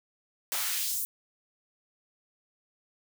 white noise with high-pass filter sweep, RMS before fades -31 dBFS, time 0.52-1.05 s, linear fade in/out 0 ms, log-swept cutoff 550 to 11000 Hz, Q 1, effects none

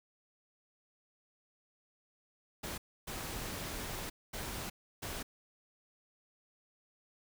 pink noise bursts at uneven times, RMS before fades -41 dBFS, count 4, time 2.63-2.78 / 3.07-4.1 / 4.33-4.7 / 5.02-5.23 s, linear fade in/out 10 ms, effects none

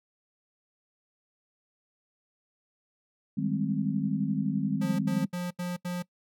sine chord, Ab major seventh, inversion second, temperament equal, 155.56 / 196 / 207.7 / 261.6 Hz, Eb3 / G3 / Ab3 / C4, 0 / 0 / 0 / 0 cents, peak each -32 / -31 / -31 / -32 dBFS, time 3.37-5.26 s, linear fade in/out 10 ms
square tone bursts, 177.6 Hz, F3, 29 cents sharp, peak -31 dBFS, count 5, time 4.81-6.026 s, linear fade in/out 10 ms, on 180 ms, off 79 ms
effects noise-tail reverb RT60 0.1 s tail -22 dB re dry

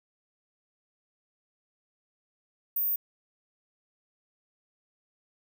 sine tone, 14950 Hz, A#9, 4 cents sharp, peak -25 dBFS, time 2.76-2.96 s, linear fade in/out 5 ms, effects 11-bit

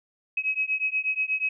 sine beating tone pair, 2546 / 2554.3 Hz, D#7 / D#7, +39 / +45 cents, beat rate 8.3 Hz, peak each -27 dBFS, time 0.37-1.49 s, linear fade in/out 5 ms, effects none

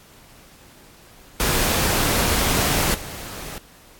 pink noise with level steps, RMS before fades -20 / -34 dBFS, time 1.4-3.58 s, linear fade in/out 0 ms, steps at 2.94 s, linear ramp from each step 5 ms, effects pink hiss -49 dBFS RMS until 3.99 s + AAC 64 kbps

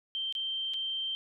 sine tone with dropouts, 3136 Hz, G7, in tune, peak -31 dBFS, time 0.15-1.15 s, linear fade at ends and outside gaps 0 ms, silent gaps 0.325-0.351 / 0.736-0.741 s, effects none

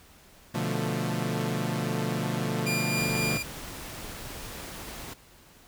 sawtooth chord, B half-diminished seventh, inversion none, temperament equal with one note detuned, 123.47 / 146.83 / 174.61 / 221.1 Hz, B2 / D3 / F3 / A3, 0 / 0 / 0 / +9 cents, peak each -29 dBFS, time 0.54-3.38 s, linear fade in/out 10 ms
sawtooth tone with tremolo, 2400 Hz, D7, 37 cents sharp, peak -24 dBFS, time 2.66-3.43 s, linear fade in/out 10 ms, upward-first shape sine, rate 3.8 Hz, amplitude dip 30%
pink noise, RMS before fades -40 dBFS, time 2.97-5.14 s, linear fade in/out 10 ms
effects pink hiss -55 dBFS RMS until 5.67 s

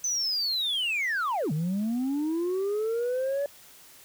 sine linear two-way sweep, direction down then up, 6150 to 145.2 to 575 Hz, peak -23 dBFS, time 0.04-3.46 s, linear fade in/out 2 ms, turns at 1.52 s, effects tanh soft clip ceiling -24 dBFS + white hiss -52 dBFS RMS until 4.04 s

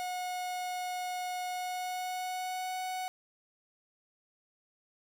45% pulse tone with pitch glide, 727 to 741.4 Hz, F#5 to F#5, -31 to +3 cents, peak -34 dBFS, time 0-3.08 s, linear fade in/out 0 ms, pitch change +34 cents, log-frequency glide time 1.47-2.8 s, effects none

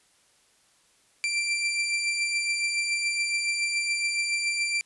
sawtooth beating tone pair, 2349 / 2356.1 Hz, D7 / D7, 0 / +5 cents, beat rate 7.1 Hz, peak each -31 / -22 dBFS, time 1.24-4.81 s, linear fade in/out 0 ms, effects white hiss -63 dBFS RMS until 4.85 s + resampled to 24000 Hz

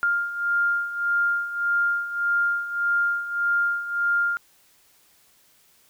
sine beating tone pair, 1401 / 1402.7 Hz, F6 / F6, +5 / +7 cents, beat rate 1.7 Hz, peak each -27 / -22 dBFS, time 0.03-4.37 s, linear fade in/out 0 ms, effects white hiss -59 dBFS RMS until 5.89 s

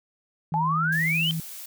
sine tone with pitch glide, 160 to 162.14 Hz, D#3 to E3, +49 to -28 cents, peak -26 dBFS, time 0.52-1.4 s, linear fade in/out 2 ms, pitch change +23 cents, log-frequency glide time 0.74-1.21 s
sine exponential sweep, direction up, 830.6 to 3163 Hz, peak -22 dBFS, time 0.54-1.31 s, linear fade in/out 0 ms
blue noise, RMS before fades -39 dBFS, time 0.92-1.66 s, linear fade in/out 5 ms
effects none

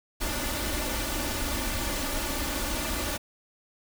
pink noise with comb filter, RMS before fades -30 dBFS, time 0.2-3.18 s, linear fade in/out 20 ms, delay 3.4 ms, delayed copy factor +0.7, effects none

